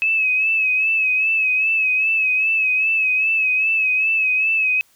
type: tone with vibrato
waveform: sine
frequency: 2576 Hz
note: E7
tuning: 41 cents flat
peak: -15 dBFS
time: 0.02-4.81 s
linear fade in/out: 0 ms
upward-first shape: sine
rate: 2.5 Hz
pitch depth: 51 cents each way
effects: white hiss -57 dBFS RMS until 4.95 s